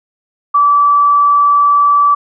sine tone, 1156 Hz, D6, 28 cents flat, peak -6 dBFS, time 0.54-2.15 s, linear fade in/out 10 ms, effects none

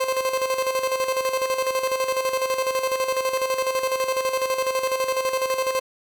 30% pulse tone with tremolo, 523.3 Hz, C5, in tune, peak -17 dBFS, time 0-5.8 s, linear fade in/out 10 ms, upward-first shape square, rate 12 Hz, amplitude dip 55%, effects none

